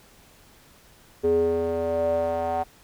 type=tone with band-pass filter sweep; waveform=square; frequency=83.3 Hz; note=E2; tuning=19 cents sharp; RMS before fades=-24 dBFS; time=1.23-2.64 s; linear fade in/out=20 ms; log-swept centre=400 to 740 Hz; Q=6.9; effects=pink hiss -54 dBFS RMS until 2.83 s